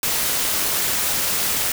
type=noise with amplitude modulation; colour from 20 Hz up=white; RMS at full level=-19 dBFS; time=0.03-1.72 s; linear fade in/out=2 ms; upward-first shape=sine; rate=226 Hz; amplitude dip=50%; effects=none